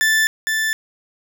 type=tone pair in turn; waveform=40% pulse; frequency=1760 / 1760 Hz; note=A6 / A6; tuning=0 / 0 cents; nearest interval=unison; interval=0 cents; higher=neither; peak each=-13 / -17 dBFS; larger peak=first; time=0.01-0.27 / 0.47-0.73 s; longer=neither; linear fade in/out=0 ms; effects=none